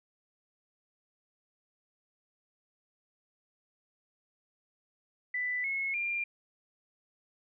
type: tone with pitch steps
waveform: sine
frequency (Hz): 1988 / 2180 / 2392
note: B6 / C#7 / D7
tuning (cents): +11 / -29 / +31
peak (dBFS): -30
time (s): 5.34-6.24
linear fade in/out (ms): 5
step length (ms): 300
effects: none